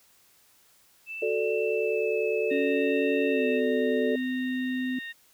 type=tone with vibrato; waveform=sine; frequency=2637 Hz; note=E7; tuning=in tune; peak=-34 dBFS; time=1.06-3.61 s; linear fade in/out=50 ms; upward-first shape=sine; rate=0.6 Hz; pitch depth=25 cents each way
type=chord; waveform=sine; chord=D major; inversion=first; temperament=equal; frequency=370 / 440 / 587.3 Hz; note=F#4 / A4 / D5; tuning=0 / 0 / 0 cents; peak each=-31 / -26 / -31 dBFS; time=1.22-4.16 s; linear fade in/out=5 ms
type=harmonic tone; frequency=924 Hz; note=A#5; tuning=16 cents flat; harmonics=2 / 3 / 4; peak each=-36 / -45 / -46 dBFS; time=2.5-5.13 s; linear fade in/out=20 ms
type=tone with pitch glide; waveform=sine; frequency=278.3 to 255.2 Hz; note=C#4 to C4; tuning=+7 to -43 cents; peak=-27 dBFS; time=2.51-4.99 s; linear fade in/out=5 ms; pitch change=-150 cents; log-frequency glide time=3.28-3.46 s
effects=white hiss -61 dBFS RMS until 5.33 s